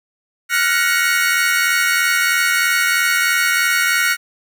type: chord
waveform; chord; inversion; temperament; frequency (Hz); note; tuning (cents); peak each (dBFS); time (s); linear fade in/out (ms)
40% pulse; Gb major seventh; third; equal with one note detuned; 1396.9 / 1480 / 1887.4 / 2217; F6 / Gb6 / Bb6 / Db7; 0 / 0 / +21 / 0; -19; 0.49-4.17; 50
effects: none